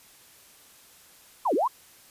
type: linear two-way sweep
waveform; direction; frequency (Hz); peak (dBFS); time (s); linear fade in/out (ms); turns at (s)
sine; down then up; 1122 to 251.5 to 1122; -21; 1.45-1.68; 10; 1.54
effects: white hiss -54 dBFS RMS until 2.1 s + resampled to 32000 Hz